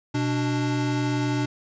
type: tone pair together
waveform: square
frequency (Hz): 124.17 / 293.7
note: B2 / D4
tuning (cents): +10 / 0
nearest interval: octave + minor third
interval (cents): 1490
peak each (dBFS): -26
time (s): 0.14-1.46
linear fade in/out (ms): 10
effects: resampled to 16000 Hz